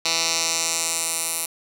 10% pulse tone with band-pass filter sweep, 164.81 Hz, E3, in tune, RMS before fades -24 dBFS, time 0.05-1.46 s, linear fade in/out 5 ms, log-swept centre 4800 to 11000 Hz, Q 1.8, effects none

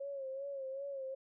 sine tone with vibrato, 545 Hz, C#5, 29 cents flat, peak -39 dBFS, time 0-1.15 s, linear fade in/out 10 ms, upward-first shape sine, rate 2.6 Hz, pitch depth 59 cents each way, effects none

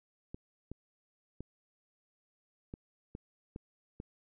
clicks, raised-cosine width 3 ms, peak -29 dBFS, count 7, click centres 0.345 / 0.716 / 1.406 / 2.739 / 3.151 / 3.561 / 4.001 s, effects none

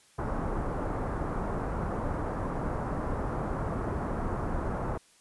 pink low-pass noise, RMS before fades -32 dBFS, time 0.18-4.98 s, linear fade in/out 10 ms, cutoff 1300 Hz, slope 24 dB/octave, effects white hiss -61 dBFS RMS until 5.2 s + resampled to 24000 Hz

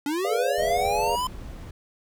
square linear sweep, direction up, 277.2 to 1029 Hz, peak -25 dBFS, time 0.06-1.27 s, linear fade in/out 2 ms
sine chord, G# diminished seventh, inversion none, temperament equal, 415.3 / 493.9 / 587.3 / 698.5 Hz, G#4 / B4 / D5 / F5, 0 / 0 / 0 / 0 cents, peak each -30 / -30 / -30 / -28 dBFS, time 0.24-1.16 s, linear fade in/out 10 ms
brown noise, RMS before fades -38 dBFS, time 0.58-1.71 s, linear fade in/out 5 ms
effects none

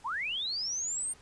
sine linear sweep, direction up, 807 to 8870 Hz, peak -31 dBFS, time 0.04-1.14 s, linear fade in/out 20 ms, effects pink hiss -58 dBFS RMS until 1.21 s + resampled to 22050 Hz

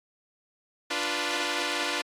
5% pulse chord, B diminished, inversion first, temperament equal, 293.7 / 349.2 / 493.9 Hz, D4 / F4 / B4, 0 / 0 / 0 cents, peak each -20 dBFS, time 0.9-2.02 s, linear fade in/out 10 ms, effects low-pass 8000 Hz 12 dB/octave + AAC 64 kbps

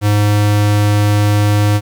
square tone, 103.83 Hz, G#2, in tune, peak -10 dBFS, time 0.01-1.81 s, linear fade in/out 50 ms, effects 8-bit

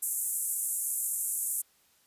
white band-pass noise, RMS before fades -32 dBFS, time 0.02-1.62 s, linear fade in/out 10 ms, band 7600 to 13000 Hz, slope 48 dB/octave, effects white hiss -66 dBFS RMS until 2.06 s + resampled to 32000 Hz

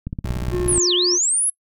click train, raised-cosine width 5 ms, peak -14 dBFS, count 13, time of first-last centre 0.07-0.78 s, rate 16.9 Hz
25% pulse tone, 61.74 Hz, B1, in tune, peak -21 dBFS, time 0.24-0.79 s, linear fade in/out 10 ms
triangle tone with vibrato, 356 Hz, F4, 33 cents sharp, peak -18 dBFS, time 0.5-1.19 s, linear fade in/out 50 ms, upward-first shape sine, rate 2.6 Hz, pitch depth 11 cents each way
sine linear two-way sweep, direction down then up, 11000 to 2827 to 11000 Hz, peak -16 dBFS, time 0.68-1.5 s, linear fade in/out 5 ms, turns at 0.94 s
effects noise-tail reverb RT60 0.1 s tail -24 dB re dry

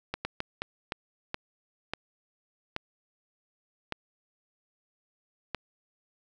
slowing click train, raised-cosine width 0.3 ms, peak -15 dBFS, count 10, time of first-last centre 0.14-5.547 s, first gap 110 ms, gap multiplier 1.4, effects none

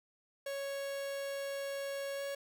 45% pulse tone with pitch glide, 554.4 to 557.9 Hz, C#5 to C#5, 0 to +11 cents, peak -37 dBFS, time 0.46-2.35 s, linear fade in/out 5 ms, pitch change +11 cents, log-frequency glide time 2.16-2.22 s, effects none

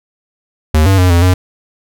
square tone with pitch steps, 77.6 / 96.6 / 91 / 86 / 91.4 Hz, D#2 / G2 / F#2 / F2 / F#2, -4 / -25 / -28 / -26 / -21 cents, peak -7 dBFS, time 0.74-1.34 s, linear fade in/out 5 ms, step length 120 ms, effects none

